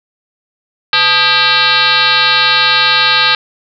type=tone with frequency modulation; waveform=sine; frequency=2708 Hz; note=E7; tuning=46 cents sharp; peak=-7 dBFS; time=0.93-3.35 s; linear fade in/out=2 ms; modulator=367 Hz; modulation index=4.6; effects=none